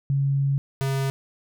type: tone pair in turn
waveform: sine / square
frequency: 138.59 / 135.66 Hz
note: C#3 / C#3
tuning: 0 / -37 cents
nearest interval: unison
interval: 37 cents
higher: first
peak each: -19 / -23 dBFS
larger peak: first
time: 0.1-0.58 / 0.81-1.1 s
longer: first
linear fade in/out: 0 ms
effects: none